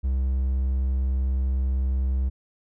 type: tone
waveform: triangle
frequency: 65.41 Hz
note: C2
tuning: in tune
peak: -19 dBFS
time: 0.03-2.3 s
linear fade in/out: 20 ms
effects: none